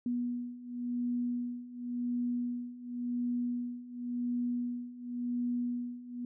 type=beating tone pair; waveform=sine; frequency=242.6 / 243.52 Hz; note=B3 / B3; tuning=-31 / -24 cents; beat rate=0.92 Hz; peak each=-37 / -34 dBFS; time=0.06-6.25 s; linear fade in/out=2 ms; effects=none